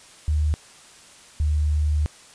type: tone pair in turn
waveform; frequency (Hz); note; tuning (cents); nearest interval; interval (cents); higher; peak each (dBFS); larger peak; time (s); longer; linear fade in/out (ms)
sine; 75.9 / 75.33; D#2 / D2; -42 / +45; unison; 13; first; -18; neither; 0.28-0.54 / 1.4-2.06; second; 0
effects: white hiss -48 dBFS RMS until 2.34 s + resampled to 22050 Hz